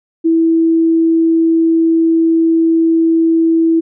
sine tone, 327.8 Hz, E4, 10 cents flat, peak -8 dBFS, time 0.24-3.81 s, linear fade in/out 20 ms, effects none

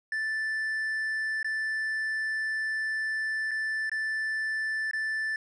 triangle tone with dropouts, 1760 Hz, A6, in tune, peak -26 dBFS, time 0.12-5.36 s, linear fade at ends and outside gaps 2 ms, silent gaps 1.429-1.445 / 3.51-3.514 / 3.896-3.916 / 4.912-4.933 s, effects resampled to 22050 Hz

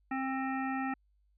harmonic tone, 265.2 Hz, C4, 23 cents sharp, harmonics 1 / 3 / 5 / 7 / 9 / 10, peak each -34 / -37 / -41 / -41 / -48 / -52 dBFS, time 0.11-0.94 s, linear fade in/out 5 ms, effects added 50 Hz sine -67 dBFS peak until 1.37 s

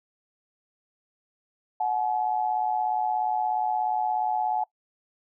sine tone pair together, 737 / 853.9 Hz, F#5 / G#5, -7 / +48 cents, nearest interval minor third, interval 255 cents, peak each -26 dBFS, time 1.8-4.64 s, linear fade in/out 5 ms, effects noise-tail reverb RT60 0.1 s tail -23 dB re dry

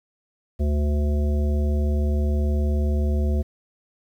harmonic tone, 73.42 Hz, D2, in tune, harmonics 1 / 3 / 5 / 7 / 9, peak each -19 / -29 / -33 / -36 / -38 dBFS, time 0.59-3.43 s, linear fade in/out 20 ms, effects 9-bit

